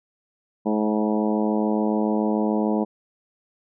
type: harmonic tone with a mistuned harmonic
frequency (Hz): 107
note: A2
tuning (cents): -48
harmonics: 2 / 3 / 4 / 5 / 6 / 7 / 8 / 9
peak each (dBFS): -22 / -26 / -28 / -30 / -32 / -33 / -34 / -35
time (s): 0.65-2.85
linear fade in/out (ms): 20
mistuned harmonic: 7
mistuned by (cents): -15
effects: none